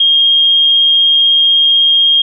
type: tone with vibrato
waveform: sine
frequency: 3234 Hz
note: G#7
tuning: 47 cents flat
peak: -6 dBFS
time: 0-2.22 s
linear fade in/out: 5 ms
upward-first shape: triangle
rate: 16 Hz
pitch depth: 9 cents each way
effects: none